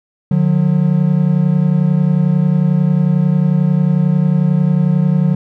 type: tone pair together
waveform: triangle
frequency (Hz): 149.8 / 180.94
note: D3 / F#3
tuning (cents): +35 / -38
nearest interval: minor third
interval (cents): 327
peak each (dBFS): -11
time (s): 0.31-5.35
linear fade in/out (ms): 5
effects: none